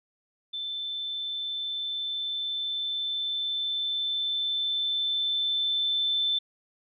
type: tone with level ramp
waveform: sine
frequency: 3534 Hz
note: A7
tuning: 7 cents sharp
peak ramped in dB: -31 to -23 dBFS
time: 0.53-6.39 s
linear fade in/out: 10 ms
effects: none